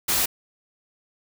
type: noise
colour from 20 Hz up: white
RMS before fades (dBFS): -22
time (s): 0.08-0.26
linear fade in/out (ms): 10
effects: none